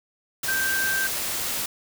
sine tone in noise, 1568 Hz, G6, in tune, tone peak -23 dBFS, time 0.48-1.07 s, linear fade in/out 5 ms, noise white, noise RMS -28 dBFS, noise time 0.43-1.66 s, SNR +2 dB, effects none

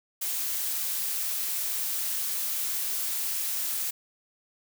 blue noise, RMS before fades -30 dBFS, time 0.21-3.91 s, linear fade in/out 10 ms, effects none

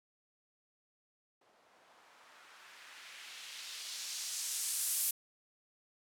violet noise with low-pass filter sweep, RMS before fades -42 dBFS, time 1.41-5.11 s, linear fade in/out 5 ms, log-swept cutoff 540 to 12000 Hz, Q 1.1, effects none

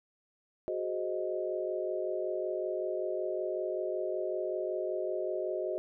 sine chord, Ab dominant seventh, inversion third, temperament equal, 370 / 415.3 / 523.3 / 622.3 Hz, Gb4 / Ab4 / C5 / Eb5, 0 / 0 / 0 / 0 cents, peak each -35 / -40 / -39 / -35 dBFS, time 0.68-5.78 s, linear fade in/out 0 ms, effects none

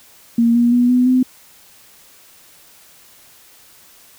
sine tone with pitch steps, 233.1 / 238.4 / 243.8 / 249.4 / 255.1 Hz, A#3 / A#3 / B3 / B3 / C4, 0 / +39 / -22 / +17 / -44 cents, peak -10 dBFS, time 0.38-1.23 s, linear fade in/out 5 ms, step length 170 ms, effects white hiss -47 dBFS RMS until 4.18 s

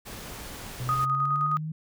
pink noise, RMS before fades -40 dBFS, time 0.05-1.06 s, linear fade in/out 20 ms
sine exponential sweep, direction up, 123.47 to 159.4 Hz, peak -30 dBFS, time 0.8-1.72 s, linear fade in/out 5 ms
sine tone with tremolo, 1244.5 Hz, D#6, in tune, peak -22 dBFS, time 0.89-1.57 s, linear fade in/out 0 ms, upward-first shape square, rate 9.6 Hz, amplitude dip 30%
effects none

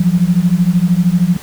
sine beating tone pair, 170.5 / 183.5 Hz, F3 / F#3, -41 / -14 cents, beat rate 13 Hz, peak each -12 dBFS, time 0-1.37 s, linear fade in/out 5 ms, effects pink hiss -34 dBFS RMS until 1.42 s

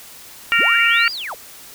harmonic tone, 463.9 Hz, A#4, 8 cents flat, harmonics 3 / 4 / 5 / 6, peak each -18 / -18 / -18 / -18 dBFS, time 0.52-1.08 s, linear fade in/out 0 ms
sine linear two-way sweep, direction up then down, 82.41 to 4978 to 322.2 Hz, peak -25 dBFS, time 0.58-1.35 s, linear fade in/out 20 ms, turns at 1.12 s
effects white hiss -40 dBFS RMS until 1.74 s

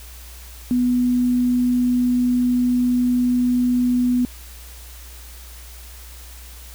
sine tone, 246.9 Hz, B3, in tune, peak -15 dBFS, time 0.71-4.25 s, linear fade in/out 0 ms, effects added 60 Hz sine -38 dBFS peak until 6.74 s + white hiss -43 dBFS RMS until 6.74 s

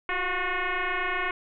sine tone with frequency modulation, 349 Hz, F4, 1 cent flat, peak -25 dBFS, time 0.09-1.31 s, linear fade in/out 2 ms, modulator 363 Hz, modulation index 6, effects none

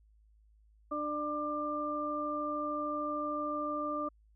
harmonic tone, 297.8 Hz, D4, 24 cents sharp, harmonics 1 / 2 / 4, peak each -38 / -38 / -35 dBFS, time 0.91-4.09 s, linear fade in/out 10 ms, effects added 53 Hz sine -61 dBFS peak until 4.35 s

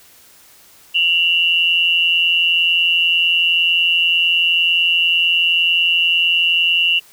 sine tone pair together, 2741 / 2912 Hz, F7 / F#7, -33 / -28 cents, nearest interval minor second, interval 105 cents, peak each -15 dBFS, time 0.94-7 s, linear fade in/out 20 ms, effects white hiss -47 dBFS RMS until 7.12 s

